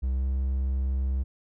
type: tone with pitch glide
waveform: triangle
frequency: 64.6 to 66 Hz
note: C2 to C2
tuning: -21 to +16 cents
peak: -22 dBFS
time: 0.02-1.24 s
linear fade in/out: 20 ms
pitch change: +37 cents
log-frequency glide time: 0.13-0.25 s
effects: none